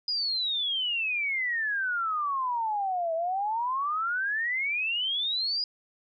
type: exponential two-way sweep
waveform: sine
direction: down then up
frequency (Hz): 4978 to 643 to 4978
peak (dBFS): -26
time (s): 0.08-5.64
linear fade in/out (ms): 2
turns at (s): 3.14
effects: none